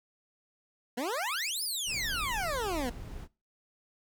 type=exponential two-way sweep; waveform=20% pulse; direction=up then down; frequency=226.9 to 5274 to 229.7 Hz; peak=-26 dBFS; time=0.97-2.9 s; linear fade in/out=10 ms; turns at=1.63 s
type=noise; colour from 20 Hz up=brown; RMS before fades=-41 dBFS; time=1.86-3.28 s; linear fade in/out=50 ms
effects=noise-tail reverb RT60 0.3 s tail -22 dB re dry